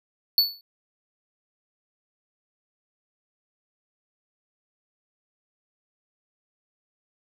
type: tone with exponential decay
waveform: square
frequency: 4450 Hz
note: C#8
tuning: 6 cents sharp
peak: -13 dBFS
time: 0.38-0.61 s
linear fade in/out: 1 ms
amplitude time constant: 48 ms
effects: none